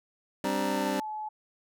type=chord; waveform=25% pulse; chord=G suspended fourth; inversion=none; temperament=just; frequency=196 / 261.3 / 294 Hz; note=G3 / C4 / D4; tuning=0 / -2 / +2 cents; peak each=-29 dBFS; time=0.44-1 s; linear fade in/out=2 ms
type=tone with pitch glide; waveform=sine; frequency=940 to 857 Hz; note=A#5 to A5; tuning=+14 to -46 cents; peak=-33 dBFS; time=0.44-1.29 s; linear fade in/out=10 ms; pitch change=-160 cents; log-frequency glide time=0.64-1.08 s
effects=none